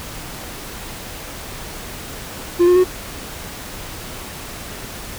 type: tone with pitch steps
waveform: triangle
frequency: 349.2 / 358 / 367 Hz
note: F4 / F4 / F#4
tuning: 0 / +43 / -14 cents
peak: -7 dBFS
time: 2.59-2.845 s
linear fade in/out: 20 ms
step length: 85 ms
effects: pink hiss -32 dBFS RMS until 5.18 s